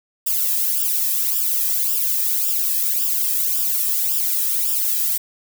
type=noise with flanger; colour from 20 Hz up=violet; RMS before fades=-20 dBFS; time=0.26-5.18 s; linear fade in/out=10 ms; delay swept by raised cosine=0.47 to 1.42 ms; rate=1.8 Hz; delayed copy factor=-0.95; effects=none